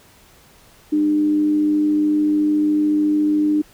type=tone with frequency modulation; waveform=sine; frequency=302.3 Hz; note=D#4; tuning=50 cents flat; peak=-14 dBFS; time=0.92-3.62 s; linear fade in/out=10 ms; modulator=97 Hz; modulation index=0.21; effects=pink hiss -50 dBFS RMS until 3.73 s